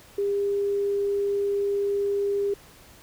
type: tone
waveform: sine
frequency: 402.2 Hz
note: G4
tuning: 44 cents sharp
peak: -22 dBFS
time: 0.18-2.54 s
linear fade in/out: 5 ms
effects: pink hiss -51 dBFS RMS until 3.02 s